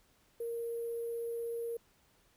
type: tone with sample-and-hold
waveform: sine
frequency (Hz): 466.2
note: A#4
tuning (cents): 0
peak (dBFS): -35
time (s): 0.4-1.77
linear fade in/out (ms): 5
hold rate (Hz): 11025
effects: pink hiss -69 dBFS RMS until 2.36 s